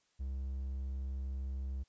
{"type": "tone", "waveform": "triangle", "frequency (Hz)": 66.5, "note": "C2", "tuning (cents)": 29, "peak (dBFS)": -34, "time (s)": [0.19, 1.84], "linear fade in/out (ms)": 20, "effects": ["white hiss -75 dBFS RMS until 1.88 s", "resampled to 16000 Hz"]}